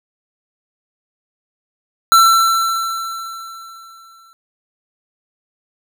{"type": "tone with exponential decay", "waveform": "square", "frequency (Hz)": 1343, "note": "E6", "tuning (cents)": 32, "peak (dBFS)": -6, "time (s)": [2.12, 4.33], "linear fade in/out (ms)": 0, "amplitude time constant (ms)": 480, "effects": []}